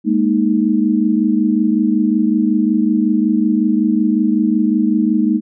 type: chord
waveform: sine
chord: Ab suspended second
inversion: none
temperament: equal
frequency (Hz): 207.7 / 233.1 / 311.1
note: Ab3 / Bb3 / Eb4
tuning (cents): 0 / 0 / 0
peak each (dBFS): -16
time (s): 0.04-5.41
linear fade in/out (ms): 50
effects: none